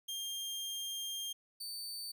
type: tone pair in turn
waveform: sawtooth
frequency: 3202 / 4560 Hz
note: G7 / C#8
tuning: +36 / +48 cents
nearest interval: tritone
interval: 612 cents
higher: second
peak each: -35 / -38 dBFS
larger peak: first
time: 0.08-1.33 / 1.6-2.12 s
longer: first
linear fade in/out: 10 ms
effects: none